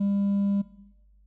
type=tone with hard clipping; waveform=triangle; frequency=200 Hz; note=G3; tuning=35 cents sharp; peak=-21 dBFS; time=0-0.62 s; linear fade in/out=10 ms; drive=1 dB; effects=noise-tail reverb RT60 1.0 s tail -17 dB re dry + added 50 Hz sine -55 dBFS peak until 1.26 s